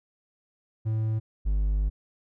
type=tone pair in turn; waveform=triangle; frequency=110 / 50.52 Hz; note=A2 / G#1; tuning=0 / -47 cents; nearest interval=octave + minor second; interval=1347 cents; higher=first; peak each=-22 / -20 dBFS; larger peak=second; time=0.85-1.2 / 1.45-1.9 s; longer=second; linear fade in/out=20 ms; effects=none